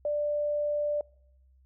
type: tone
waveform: sine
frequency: 590 Hz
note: D5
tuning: 8 cents sharp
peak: -26 dBFS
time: 0.05-1.01 s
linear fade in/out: 2 ms
effects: noise-tail reverb RT60 0.8 s tail -26 dB re dry + added 65 Hz sine -58 dBFS peak until 1.65 s